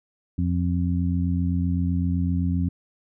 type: harmonic tone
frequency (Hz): 87.8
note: F2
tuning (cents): +10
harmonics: 1 / 2 / 3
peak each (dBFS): -23 / -25 / -28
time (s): 0.38-2.69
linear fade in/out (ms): 5
effects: none